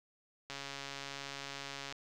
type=click train; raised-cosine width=0.2 ms; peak=-25 dBFS; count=199; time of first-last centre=0.5-1.924 s; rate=139 Hz; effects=none